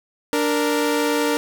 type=tone pair together; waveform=sawtooth; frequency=293.7 / 466.2 Hz; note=D4 / A#4; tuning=0 / 0 cents; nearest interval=minor sixth; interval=800 cents; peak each=-17 dBFS; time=0.33-1.37 s; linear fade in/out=0 ms; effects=none